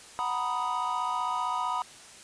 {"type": "chord", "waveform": "triangle", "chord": "B major seventh", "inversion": "second", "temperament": "equal", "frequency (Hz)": [740, 932.3, 987.8, 1244.5], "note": ["F#5", "A#5", "B5", "D#6"], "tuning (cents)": [0, 0, 0, 0], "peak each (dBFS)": [-34, -33, -29, -31], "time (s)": [0.19, 1.82], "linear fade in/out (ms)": 0, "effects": ["white hiss -49 dBFS RMS until 2.23 s", "resampled to 22050 Hz"]}